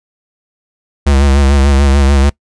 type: tone with vibrato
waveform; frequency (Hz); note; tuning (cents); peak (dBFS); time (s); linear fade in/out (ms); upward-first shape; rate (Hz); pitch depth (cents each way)
square; 69.3; C#2; 0; -7; 1.06-2.3; 10; sine; 6.8; 57
effects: noise-tail reverb RT60 0.1 s tail -23 dB re dry + resampled to 22050 Hz